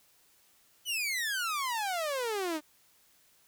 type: exponential sweep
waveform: sawtooth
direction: down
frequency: 3046 to 295 Hz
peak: -27 dBFS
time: 0.85-2.61 s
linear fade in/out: 50 ms
effects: white hiss -65 dBFS RMS until 3.47 s